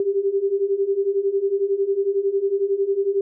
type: beating tone pair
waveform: sine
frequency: 388.1 / 399.1 Hz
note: G4 / G4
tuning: -17 / +31 cents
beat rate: 11 Hz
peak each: -23 / -20 dBFS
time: 0-3.21 s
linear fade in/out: 2 ms
effects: none